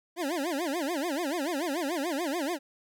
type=tone with vibrato; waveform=25% pulse; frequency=311.1 Hz; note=D#4; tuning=in tune; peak=-25 dBFS; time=0.16-2.59 s; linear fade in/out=50 ms; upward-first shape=sine; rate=6.9 Hz; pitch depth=260 cents each way; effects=none